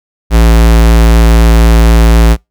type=tone; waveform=square; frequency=56.5 Hz; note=A1; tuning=47 cents sharp; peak=-3 dBFS; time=0.3-2.37 s; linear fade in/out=50 ms; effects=noise-tail reverb RT60 0.2 s tail -26 dB re dry